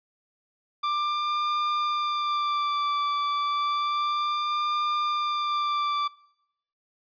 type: tone with vibrato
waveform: 45% pulse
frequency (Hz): 1180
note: D6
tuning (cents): +8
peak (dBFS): -24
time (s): 0.83-6.08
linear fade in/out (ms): 10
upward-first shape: sine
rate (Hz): 0.31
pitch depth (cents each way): 27
effects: noise-tail reverb RT60 0.8 s tail -22 dB re dry + resampled to 11025 Hz